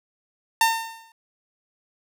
sawtooth tone with exponential decay, 906 Hz, A#5, 50 cents flat, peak -10 dBFS, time 0.61-1.12 s, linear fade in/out 2 ms, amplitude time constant 110 ms, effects none

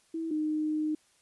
sine tone pair in turn, 325.7 / 307.4 Hz, E4 / D#4, -21 / -21 cents, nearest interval minor second, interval 100 cents, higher first, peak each -31 / -27 dBFS, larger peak second, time 0.14-0.31 / 0.31-0.95 s, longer second, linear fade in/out 5 ms, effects white hiss -66 dBFS RMS until 1.21 s + resampled to 24000 Hz

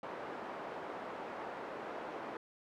pink band-pass noise, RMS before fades -44 dBFS, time 0.03-2.37 s, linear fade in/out 2 ms, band 410 to 1200 Hz, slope 12 dB/octave, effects none

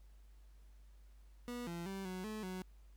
30% pulse tone with pitch steps, 242.9 / 170.7 / 193.9 / 184.7 / 215.8 / 185 Hz, B3 / F3 / G3 / F#3 / A3 / F#3, -29 / -39 / -19 / -3 / -33 / 0 cents, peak -39 dBFS, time 1.48-2.62 s, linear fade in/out 0 ms, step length 190 ms, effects added 50 Hz sine -57 dBFS peak until 2.96 s + pink hiss -75 dBFS RMS until 2.96 s

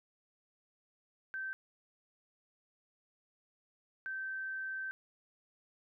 sine tone bursts at uneven times, 1551 Hz, G6, 19 cents flat, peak -37 dBFS, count 2, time 1.34-1.53 / 4.06-4.91 s, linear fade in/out 0 ms, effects none

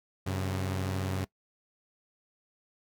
sawtooth tone pair together, 94.4 / 135.61 Hz, F#2 / C#3, +35 / -38 cents, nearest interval tritone, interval 627 cents, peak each -27 / -33 dBFS, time 0.26-1.25 s, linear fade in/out 10 ms, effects noise-tail reverb RT60 0.1 s tail -21 dB re dry

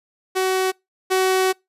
sawtooth tone pair in turn, 375.9 / 375.9 Hz, F#4 / F#4, +27 / +27 cents, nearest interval unison, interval 0 cents, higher neither, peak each -14 / -12 dBFS, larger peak second, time 0.35-0.72 / 1.1-1.53 s, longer second, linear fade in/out 20 ms, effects noise-tail reverb RT60 0.2 s tail -26 dB re dry + resampled to 32000 Hz

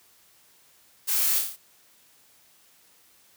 blue noise with echo, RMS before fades -26 dBFS, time 1.07-1.4 s, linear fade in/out 20 ms, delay 28 ms, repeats 6, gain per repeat -3 dB, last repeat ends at 1.568 s, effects white hiss -59 dBFS RMS until 3.36 s + high-pass 60 Hz 12 dB/octave

